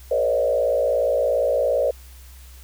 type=tone with frequency modulation; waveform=sine; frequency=554.4 Hz; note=C#5; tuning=in tune; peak=-17 dBFS; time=0.11-1.91 s; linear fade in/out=5 ms; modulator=57.2 Hz; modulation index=1.4; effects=added 64 Hz sine -41 dBFS peak until 2.63 s + white hiss -50 dBFS RMS until 2.63 s